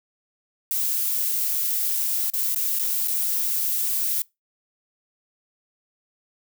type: noise with dropouts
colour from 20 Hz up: violet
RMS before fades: -24 dBFS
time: 0.71-4.22 s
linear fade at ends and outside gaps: 2 ms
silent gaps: 2.301-2.336 / 2.548-2.559 / 2.789-2.794 / 3.076-3.08 s
effects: noise-tail reverb RT60 0.2 s tail -23 dB re dry